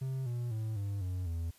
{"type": "tone with pitch steps", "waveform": "triangle", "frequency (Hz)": [132.2, 120.53, 109.89, 100.19, 91.34, 83.28], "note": ["C3", "B2", "A2", "G2", "F#2", "E2"], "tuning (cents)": [18, -42, -2, 38, -22, 18], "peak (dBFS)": -31, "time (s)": [0.01, 1.51], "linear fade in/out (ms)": 10, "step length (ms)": 250, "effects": ["white hiss -63 dBFS RMS until 1.58 s", "resampled to 32000 Hz"]}